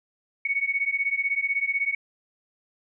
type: beating tone pair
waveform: sine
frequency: 2217 / 2233 Hz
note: C#7 / C#7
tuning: 0 / +12 cents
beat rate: 16 Hz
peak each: -26 dBFS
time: 0.45-1.95 s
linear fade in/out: 5 ms
effects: none